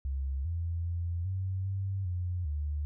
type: tone with pitch steps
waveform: sine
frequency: 67.8 / 84.4 / 85.8 / 94.6 / 96.9 / 89.2 / 74.1 Hz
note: C#2 / E2 / F2 / F#2 / G2 / F2 / D2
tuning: -38 / +41 / -30 / +39 / -20 / +37 / +16 cents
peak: -30 dBFS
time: 0.05-2.85 s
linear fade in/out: 0 ms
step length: 400 ms
effects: none